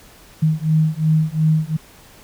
sine beating tone pair, 155.56 / 158.36 Hz, D#3 / D#3, 0 / +31 cents, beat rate 2.8 Hz, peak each -17 dBFS, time 0.42-1.77 s, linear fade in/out 10 ms, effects pink hiss -46 dBFS RMS until 2.23 s

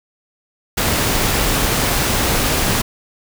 pink noise, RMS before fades -17 dBFS, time 0.77-2.82 s, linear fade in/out 10 ms, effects none

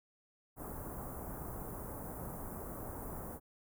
pink band-stop noise, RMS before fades -44 dBFS, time 0.56-3.4 s, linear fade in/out 50 ms, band 1200 to 11000 Hz, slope 24 dB/octave, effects none

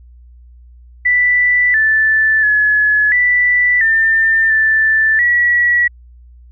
sine tone with pitch steps, 1975 / 1756 / 1702 / 1972 / 1795 / 1763 / 1931 Hz, B6 / A6 / G#6 / B6 / A6 / A6 / B6, 0 / -4 / +42 / -3 / +34 / +3 / -39 cents, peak -9 dBFS, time 1.05-5.88 s, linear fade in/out 10 ms, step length 690 ms, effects added 60 Hz sine -38 dBFS peak until 6.51 s

